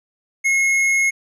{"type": "tone with hard clipping", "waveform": "triangle", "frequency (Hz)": 2166, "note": "C#7", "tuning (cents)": -41, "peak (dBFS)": -16, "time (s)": [0.44, 1.11], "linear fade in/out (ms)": 20, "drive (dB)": 12, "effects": []}